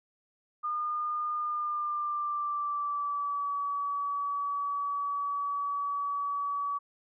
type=tone with pitch glide; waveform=sine; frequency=1215 to 1140.2 Hz; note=D#6 to C#6; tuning=-42 to +48 cents; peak=-29 dBFS; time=0.63-6.79 s; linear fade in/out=20 ms; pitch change=-110 cents; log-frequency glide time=1.34-3.53 s; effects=none